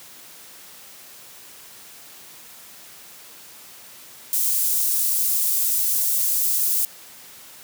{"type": "high-pass noise", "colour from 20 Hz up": "white", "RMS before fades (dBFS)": -21, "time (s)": [4.33, 6.85], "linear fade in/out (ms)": 0, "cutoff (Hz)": 8500, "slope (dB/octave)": 12, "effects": ["white hiss -44 dBFS RMS until 7.63 s", "high-pass 100 Hz 12 dB/octave"]}